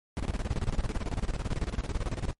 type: noise with tremolo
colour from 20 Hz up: brown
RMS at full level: -28 dBFS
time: 0.17-2.33 s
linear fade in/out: 0 ms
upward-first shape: square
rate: 18 Hz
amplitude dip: 80%
effects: noise-tail reverb RT60 0.1 s tail -26 dB re dry + MP3 48 kbps